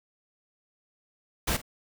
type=noise with echo; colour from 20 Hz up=pink; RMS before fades=-27 dBFS; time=1.47-1.57 s; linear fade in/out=10 ms; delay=47 ms; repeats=1; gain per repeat=-15 dB; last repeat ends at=1.617 s; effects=none